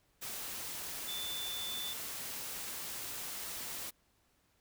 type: tone in noise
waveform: sine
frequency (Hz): 3520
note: A7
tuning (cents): 0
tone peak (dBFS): -39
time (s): 1.07-1.94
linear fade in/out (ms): 20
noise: white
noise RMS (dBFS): -42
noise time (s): 0.21-3.91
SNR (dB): 0
effects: pink hiss -73 dBFS RMS until 4.6 s